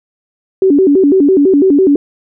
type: tone with vibrato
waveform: sine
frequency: 329.8 Hz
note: E4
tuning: 1 cent sharp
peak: -5 dBFS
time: 0.62-1.96 s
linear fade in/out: 2 ms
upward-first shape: square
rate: 6 Hz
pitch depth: 250 cents each way
effects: none